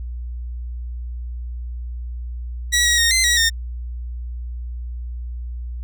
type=tone with pitch steps; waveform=15% pulse; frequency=1928 / 1905 / 1855 / 2066 / 1914 / 1829 Hz; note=B6 / A#6 / A#6 / C7 / A#6 / A#6; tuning=-42 / +37 / -9 / -22 / +45 / -33 cents; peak=-8 dBFS; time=2.72-3.5 s; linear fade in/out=20 ms; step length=130 ms; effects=added 60 Hz sine -26 dBFS peak until 5.83 s